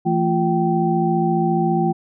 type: tone cluster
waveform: sine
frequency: 167.7 / 222.3 / 348.8 / 775 Hz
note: E3 / A3 / F4 / G5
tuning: +30 / +18 / -2 / -20 cents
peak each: -20 / -23 / -21 / -21 dBFS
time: 0.05-1.93 s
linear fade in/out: 20 ms
effects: none